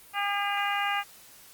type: harmonic tone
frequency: 404.3 Hz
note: G#4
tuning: 46 cents flat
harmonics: 2 / 3 / 4 / 5 / 6 / 7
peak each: -30 / -32 / -33 / -34 / -35 / -35 dBFS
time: 0.13-1.04 s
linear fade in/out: 50 ms
effects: white hiss -52 dBFS RMS until 1.53 s + Opus 32 kbps